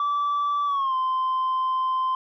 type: tone with pitch glide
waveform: sine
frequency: 1158 to 1037.6 Hz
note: D6 to C6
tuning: -25 to -15 cents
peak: -19 dBFS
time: 0-2.15 s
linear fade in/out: 2 ms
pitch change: -190 cents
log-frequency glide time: 0.66-0.95 s
effects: tanh soft clip ceiling -20 dBFS